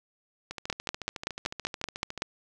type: two click trains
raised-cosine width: 0.2 ms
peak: -19 / -11 dBFS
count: 24 / 9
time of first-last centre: 0.51-2.177 / 0.7-2.221 s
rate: 13.8 / 5.26 Hz
effects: none